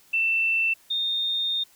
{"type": "tone pair in turn", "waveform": "sine", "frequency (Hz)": [2675, 3659], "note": ["E7", "A#7"], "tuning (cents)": [25, -33], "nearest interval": "perfect fourth", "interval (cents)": 542, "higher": "second", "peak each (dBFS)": [-20, -23], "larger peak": "first", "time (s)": [[0.13, 0.74], [0.9, 1.64]], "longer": "second", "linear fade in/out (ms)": 10, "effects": ["white hiss -57 dBFS RMS until 1.75 s"]}